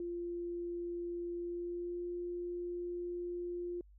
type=tone with pitch glide; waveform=sine; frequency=346.5 to 350.7 Hz; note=F4 to F4; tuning=-14 to +7 cents; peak=-37 dBFS; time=0-3.81 s; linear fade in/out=2 ms; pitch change=+21 cents; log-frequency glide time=1.37-2.08 s; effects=added 50 Hz sine -57 dBFS peak until 3.98 s